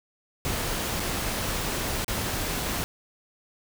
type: noise with dropouts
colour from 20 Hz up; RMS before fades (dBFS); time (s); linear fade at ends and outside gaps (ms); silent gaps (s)
pink; -29; 0.45-2.84; 0; 0.997-1.002 / 2.045-2.081
effects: none